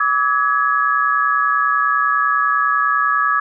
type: tone cluster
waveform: sine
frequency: 1150 / 1280 / 1673 Hz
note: D6 / D#6 / G#6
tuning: -37 / +49 / +12 cents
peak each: -18 dBFS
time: 0-3.4 s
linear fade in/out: 5 ms
effects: none